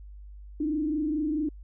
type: tone with frequency modulation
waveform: sine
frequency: 304.3 Hz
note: D#4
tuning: 38 cents flat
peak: -25 dBFS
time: 0.6-1.49 s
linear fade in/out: 5 ms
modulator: 24.6 Hz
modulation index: 0.75
effects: added 50 Hz sine -42 dBFS peak until 1.63 s